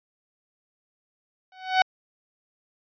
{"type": "tone with exponential growth", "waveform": "sawtooth", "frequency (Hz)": 749, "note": "F#5", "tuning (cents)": 21, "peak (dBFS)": -10, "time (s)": [1.52, 1.82], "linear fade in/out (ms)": 2, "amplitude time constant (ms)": 65, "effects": ["resampled to 11025 Hz"]}